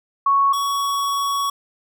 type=tone pair in turn; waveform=sine / square; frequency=1108.7 / 1119.6 Hz; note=C#6 / C#6; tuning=0 / +17 cents; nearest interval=unison; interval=17 cents; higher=second; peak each=-13 / -20 dBFS; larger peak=first; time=0.26-0.53 / 0.53-1.5 s; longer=second; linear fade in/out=5 ms; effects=none